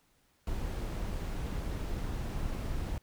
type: noise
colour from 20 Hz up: brown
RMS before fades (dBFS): -35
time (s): 0.47-2.98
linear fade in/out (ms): 2
effects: pink hiss -70 dBFS RMS until 3.02 s